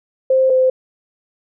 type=tone pair in turn; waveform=sine; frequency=524 / 516.8 Hz; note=C5 / C5; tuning=+2 / -21 cents; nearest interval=unison; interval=23 cents; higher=first; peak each=-10 dBFS; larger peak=neither; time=0.3-0.5 / 0.5-0.7 s; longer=neither; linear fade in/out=5 ms; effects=none